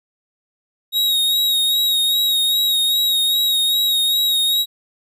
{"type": "tone with vibrato", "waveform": "45% pulse", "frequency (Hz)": 3782, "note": "A#7", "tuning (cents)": 24, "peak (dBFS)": -14, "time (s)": [0.92, 4.66], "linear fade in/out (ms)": 50, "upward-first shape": "sine", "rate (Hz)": 2.5, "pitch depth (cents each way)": 32, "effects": []}